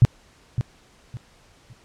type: tone with echo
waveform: sine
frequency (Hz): 121.1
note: B2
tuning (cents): -34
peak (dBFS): -7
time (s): 0.02-0.05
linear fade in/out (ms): 0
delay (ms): 560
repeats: 3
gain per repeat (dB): -11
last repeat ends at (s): 1.73
effects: pink hiss -55 dBFS RMS until 1.84 s + low-pass 8000 Hz 12 dB/octave